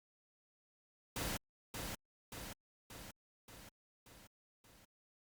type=noise with echo; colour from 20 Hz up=pink; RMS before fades=-40 dBFS; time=1.16-1.37 s; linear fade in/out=2 ms; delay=580 ms; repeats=6; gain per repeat=-4 dB; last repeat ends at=4.85 s; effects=Opus 48 kbps

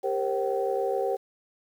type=tone cluster; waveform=sine; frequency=395.1 / 466.7 / 534 / 765 Hz; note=G4 / A#4 / C5 / G5; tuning=+14 / +2 / +35 / -42 cents; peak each=-29 / -30 / -29 / -31 dBFS; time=0.03-1.17 s; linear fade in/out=20 ms; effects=tanh soft clip ceiling -14 dBFS + 9-bit

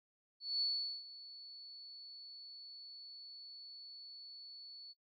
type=tone with ADSR envelope; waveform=sine; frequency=4435 Hz; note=C#8; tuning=in tune; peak=-31 dBFS; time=0.4-4.94 s; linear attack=210 ms; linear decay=420 ms; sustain=-18 dB; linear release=31 ms; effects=noise-tail reverb RT60 0.1 s tail -19 dB re dry

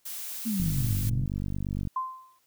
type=noise; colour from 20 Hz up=blue; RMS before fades=-37 dBFS; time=0.05-1.1 s; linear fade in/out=10 ms
type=exponential two-way sweep; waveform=sine; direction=down then up; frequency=236.8 to 97.4 to 140.7 Hz; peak=-26 dBFS; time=0.45-1.26 s; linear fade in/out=20 ms; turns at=0.97 s
type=click train; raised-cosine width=5 ms; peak=-20 dBFS; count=63; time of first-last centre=0.6-1.873 s; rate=48.7 Hz
type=tone with exponential decay; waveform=sine; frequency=1039 Hz; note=C6; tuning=12 cents flat; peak=-24 dBFS; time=1.96-2.39 s; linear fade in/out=5 ms; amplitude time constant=93 ms
effects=white hiss -69 dBFS RMS until 2.46 s

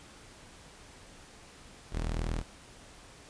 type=tone pair together; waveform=sawtooth; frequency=40.67 / 72.6 Hz; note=E1 / D2; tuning=-23 / -19 cents; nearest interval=minor seventh; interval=1004 cents; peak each=-27 / -38 dBFS; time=1.91-2.44 s; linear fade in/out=50 ms; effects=pink hiss -53 dBFS RMS until 3.29 s + resampled to 22050 Hz

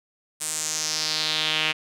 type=tone with band-pass filter sweep; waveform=sawtooth; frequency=155.56 Hz; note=D#3; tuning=in tune; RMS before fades=-26 dBFS; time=0.4-1.73 s; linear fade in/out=20 ms; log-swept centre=8800 to 2700 Hz; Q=3.2; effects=none

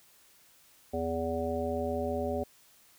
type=harmonic tone; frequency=82.41 Hz; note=E2; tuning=in tune; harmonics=1 / 3 / 5 / 7 / 9; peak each=-38 / -36 / -35 / -34 / -38 dBFS; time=0.93-2.44 s; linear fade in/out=10 ms; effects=white hiss -61 dBFS RMS until 2.98 s

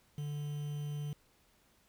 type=tone with quantisation; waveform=triangle; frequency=146.83 Hz; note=D3; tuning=in tune; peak=-34 dBFS; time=0.18-1.13 s; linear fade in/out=2 ms; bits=9; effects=pink hiss -69 dBFS RMS until 1.88 s

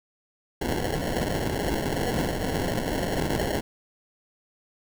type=noise with sample-and-hold; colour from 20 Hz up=white; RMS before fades=-27 dBFS; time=0.61-3.61 s; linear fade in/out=10 ms; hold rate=1225 Hz; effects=none

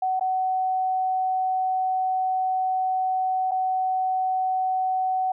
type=tone with dropouts; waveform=sine; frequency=750 Hz; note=F#5; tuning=23 cents sharp; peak=-21 dBFS; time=0.02-5.32 s; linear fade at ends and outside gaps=5 ms; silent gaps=0.196-0.209 / 3.511-3.516 s; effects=none

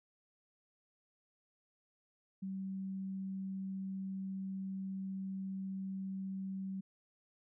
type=tone; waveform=sine; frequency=191.8 Hz; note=G3; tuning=37 cents flat; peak=-38 dBFS; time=2.42-6.81 s; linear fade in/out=10 ms; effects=none

